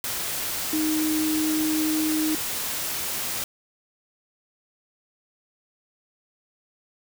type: tone in noise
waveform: sine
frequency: 311.1 Hz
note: D#4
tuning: in tune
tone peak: -22 dBFS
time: 0.73-2.35 s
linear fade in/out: 2 ms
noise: white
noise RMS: -29 dBFS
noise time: 0.04-3.44 s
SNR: +4 dB
effects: none